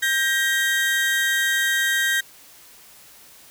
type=tone pair together; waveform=35% pulse; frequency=1588 / 1888.5 Hz; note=G6 / A#6; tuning=+22 / +22 cents; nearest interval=minor third; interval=300 cents; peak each=-20 dBFS; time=0.02-2.21 s; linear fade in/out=10 ms; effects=white hiss -48 dBFS RMS until 3.5 s